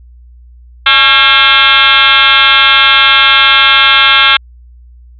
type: tone with frequency modulation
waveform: sine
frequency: 2400 Hz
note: D7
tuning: 37 cents sharp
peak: -3 dBFS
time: 0.86-4.37 s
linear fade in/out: 5 ms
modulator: 259 Hz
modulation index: 4.9
effects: added 60 Hz sine -34 dBFS peak until 5.19 s